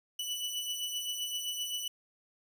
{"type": "beating tone pair", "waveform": "sawtooth", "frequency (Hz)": [2960, 2967.7], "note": ["F#7", "F#7"], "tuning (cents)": [0, 5], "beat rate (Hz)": 7.7, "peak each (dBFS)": [-38, -32], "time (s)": [0.19, 1.88], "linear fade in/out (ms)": 5, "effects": []}